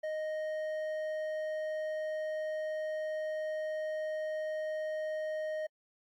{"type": "tone with hard clipping", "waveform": "sine", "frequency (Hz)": 621, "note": "D#5", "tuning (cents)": -3, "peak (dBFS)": -35, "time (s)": [0.03, 5.67], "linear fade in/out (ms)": 10, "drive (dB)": 6, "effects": ["AAC 64 kbps"]}